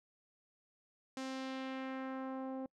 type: tone with low-pass filter sweep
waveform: sawtooth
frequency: 263.7 Hz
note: C4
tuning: 14 cents sharp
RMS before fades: -42 dBFS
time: 1.17-2.66 s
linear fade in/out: 2 ms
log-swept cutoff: 7000 to 650 Hz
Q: 1.2
effects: noise-tail reverb RT60 0.1 s tail -26 dB re dry